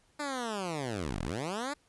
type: linear two-way sweep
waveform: 10% pulse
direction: down then up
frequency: 300.9 to 36.71 to 300.9 Hz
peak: -25 dBFS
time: 0.19-1.74 s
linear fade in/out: 10 ms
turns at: 1.21 s
effects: pink hiss -68 dBFS RMS until 1.88 s + resampled to 24000 Hz